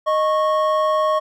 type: tone pair together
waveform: triangle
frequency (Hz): 620 / 1099.3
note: D#5 / C#6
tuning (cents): -6 / -15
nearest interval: minor seventh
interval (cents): 991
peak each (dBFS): -16 / -17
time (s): 0.06-1.2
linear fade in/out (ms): 20
effects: none